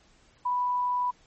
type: tone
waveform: sine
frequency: 987.8 Hz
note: B5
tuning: in tune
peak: -24 dBFS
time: 0.45-1.11 s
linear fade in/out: 10 ms
effects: pink hiss -61 dBFS RMS until 1.26 s + MP3 32 kbps